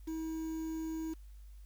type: tone with quantisation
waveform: triangle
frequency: 320.7 Hz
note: E4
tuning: 48 cents flat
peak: -34 dBFS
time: 0.07-1.14 s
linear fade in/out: 10 ms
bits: 9
effects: added 50 Hz sine -49 dBFS peak until 1.65 s + white hiss -71 dBFS RMS until 1.65 s